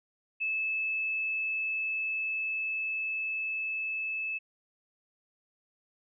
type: tone with level ramp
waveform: sine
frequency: 2610 Hz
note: E7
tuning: 18 cents flat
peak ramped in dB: -28 to -31 dBFS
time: 0.4-4.39 s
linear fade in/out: 20 ms
effects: none